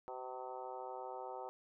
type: harmonic tone with a mistuned harmonic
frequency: 127.7 Hz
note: C3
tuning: 42 cents flat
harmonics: 3 / 4 / 5 / 6 / 7 / 8 / 9 / 10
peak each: -51 / -49 / -53 / -48 / -49 / -59 / -60 / -57 dBFS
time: 0.08-1.49 s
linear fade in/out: 0 ms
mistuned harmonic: 7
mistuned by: +24 cents
effects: none